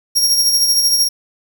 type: tone with tremolo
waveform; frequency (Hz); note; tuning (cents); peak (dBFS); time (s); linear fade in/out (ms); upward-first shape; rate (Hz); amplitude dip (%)
sawtooth; 5588; F8; 0; -7; 0.15-1.09; 20; sine; 13; 45
effects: 8-bit